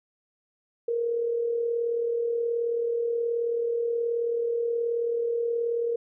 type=tone with amplitude modulation; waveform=sine; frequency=468.1 Hz; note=A#4; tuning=7 cents sharp; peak=-22 dBFS; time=0.88-5.96 s; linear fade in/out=5 ms; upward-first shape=sine; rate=38.7 Hz; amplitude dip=45%; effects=none

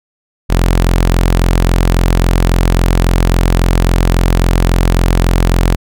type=tone; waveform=sawtooth; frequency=43.65 Hz; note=F1; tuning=in tune; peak=-4 dBFS; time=0.49-5.76 s; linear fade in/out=20 ms; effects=none

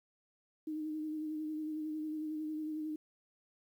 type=tone with vibrato; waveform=sine; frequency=309 Hz; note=D#4; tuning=12 cents flat; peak=-36 dBFS; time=0.67-2.96 s; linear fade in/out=5 ms; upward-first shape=sine; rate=11 Hz; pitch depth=27 cents each way; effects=11-bit

